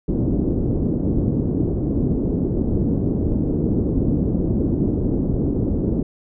white low-pass noise, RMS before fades -20 dBFS, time 0.08-6.03 s, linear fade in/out 5 ms, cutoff 340 Hz, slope 24 dB/octave, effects none

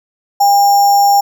sine tone with sample-and-hold, 805 Hz, G5, 46 cents sharp, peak -6 dBFS, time 0.4-1.21 s, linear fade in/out 10 ms, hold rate 6300 Hz, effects none

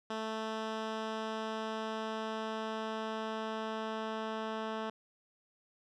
10% pulse tone with low-pass filter sweep, 220 Hz, A3, in tune, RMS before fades -38 dBFS, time 0.1-4.9 s, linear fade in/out 5 ms, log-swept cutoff 4600 to 3000 Hz, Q 0.76, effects none

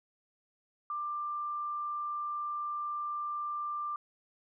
sine tone, 1186 Hz, D6, 17 cents sharp, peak -33 dBFS, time 0.9-3.96 s, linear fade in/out 2 ms, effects none

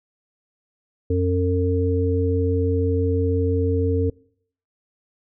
harmonic tone, 90.6 Hz, F#2, 36 cents flat, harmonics 1 / 3 / 5, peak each -20 / -25 / -22 dBFS, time 1.1-4.1 s, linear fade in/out 5 ms, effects noise-tail reverb RT60 0.6 s tail -23 dB re dry

